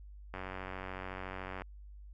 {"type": "click train", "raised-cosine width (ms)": 0.5, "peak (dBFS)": -26, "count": 121, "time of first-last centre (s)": [0.34, 1.619], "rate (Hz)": 93.8, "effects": ["added 50 Hz sine -48 dBFS peak until 2.13 s"]}